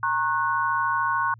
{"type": "chord", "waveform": "sine", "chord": "F# major", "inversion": "first", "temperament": "equal with one note detuned", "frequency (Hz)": [932.3, 1085.9, 1480], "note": ["A#5", "C#6", "F#6"], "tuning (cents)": [0, -36, 0], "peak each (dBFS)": [-27, -24, -26], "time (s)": [0.03, 1.34], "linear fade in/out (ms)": 2, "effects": ["added 113 Hz sine -46 dBFS peak until 1.39 s"]}